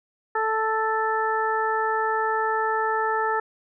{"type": "harmonic tone", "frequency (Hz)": 440, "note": "A4", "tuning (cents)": 0, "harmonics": [1, 2, 3, 4], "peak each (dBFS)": [-27, -25, -27, -29], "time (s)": [0.35, 3.4], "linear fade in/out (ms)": 5, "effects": []}